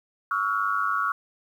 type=tone cluster; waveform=sine; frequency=1126 / 1323 / 1424 Hz; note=C#6 / E6 / F6; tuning=+27 / +6 / +33 cents; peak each=-27 dBFS; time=0.31-1.12 s; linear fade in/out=2 ms; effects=9-bit

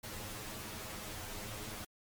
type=noise with comb filter; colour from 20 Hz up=pink; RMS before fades=-44 dBFS; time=0.03-1.85 s; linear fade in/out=10 ms; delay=9.5 ms; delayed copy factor=+1; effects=MP3 96 kbps

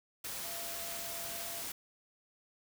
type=tone in noise; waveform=sine; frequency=678 Hz; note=E5; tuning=49 cents sharp; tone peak=-48 dBFS; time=0.44-1.62 s; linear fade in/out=5 ms; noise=white; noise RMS=-41 dBFS; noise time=0.24-1.72 s; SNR=-10 dB; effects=none

